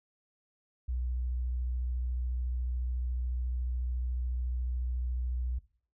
sine tone with vibrato, 61.74 Hz, B1, in tune, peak -30 dBFS, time 0.88-5.59 s, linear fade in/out 10 ms, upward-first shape square, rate 14 Hz, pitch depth 18 cents each way, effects noise-tail reverb RT60 0.5 s tail -19 dB re dry

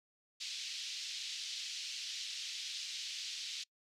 pink band-pass noise, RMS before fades -43 dBFS, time 0.4-3.64 s, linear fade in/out 10 ms, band 3000 to 5800 Hz, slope 24 dB/octave, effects noise-tail reverb RT60 0.1 s tail -25 dB re dry

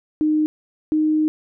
sine tone pair in turn, 307 / 309 Hz, D#4 / D#4, -23 / -12 cents, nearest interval unison, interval 11 cents, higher second, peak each -15 dBFS, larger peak neither, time 0.21-0.46 / 0.92-1.28 s, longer second, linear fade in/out 0 ms, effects none

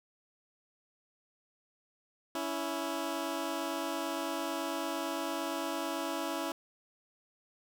15% pulse tone pair together, 280.7 / 329.6 Hz, C#4 / E4, +22 / 0 cents, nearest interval minor third, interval 278 cents, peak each -31 / -29 dBFS, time 2.35-6.52 s, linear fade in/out 2 ms, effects none

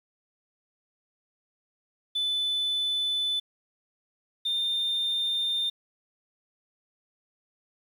sine tone pair in turn, 3500 / 3613 Hz, A7 / A7, -10 / +45 cents, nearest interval minor second, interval 55 cents, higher second, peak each -23 dBFS, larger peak neither, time 2.15-3.4 / 4.45-5.7 s, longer neither, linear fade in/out 10 ms, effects tanh soft clip ceiling -23 dBFS + 9-bit

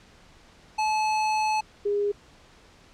square / sine tone pair in turn, 862 / 408.7 Hz, A5 / G#4, -36 / -28 cents, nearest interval octave + minor second, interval 1292 cents, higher first, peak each -23 / -22 dBFS, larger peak second, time 0.78-1.61 / 1.85-2.12 s, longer first, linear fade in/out 10 ms, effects pink hiss -54 dBFS RMS until 2.93 s + low-pass 6000 Hz 12 dB/octave

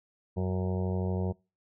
harmonic tone, 92.6 Hz, F#2, 2 cents sharp, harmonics 1 / 2 / 4 / 5 / 6 / 7 / 8 / 9 / 10, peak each -30 / -32 / -37 / -39 / -44 / -44 / -48 / -49 / -50 dBFS, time 0.36-1.33 s, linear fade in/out 20 ms, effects noise-tail reverb RT60 0.3 s tail -25 dB re dry

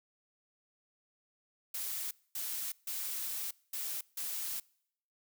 blue noise bursts at uneven times, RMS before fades -38 dBFS, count 5, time 1.74-2.11 / 2.35-2.72 / 2.87-3.51 / 3.73-4.01 / 4.17-4.6 s, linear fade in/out 5 ms, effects noise-tail reverb RT60 0.7 s tail -25 dB re dry

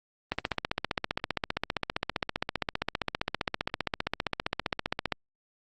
click train, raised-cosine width 0.3 ms, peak -11 dBFS, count 74, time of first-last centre 0.32-5.123 s, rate 15.2 Hz, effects Opus 24 kbps

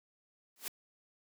white noise with exponential growth, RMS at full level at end -34 dBFS, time 0.56-0.68 s, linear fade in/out 2 ms, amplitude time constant 26 ms, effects high-pass 200 Hz 12 dB/octave

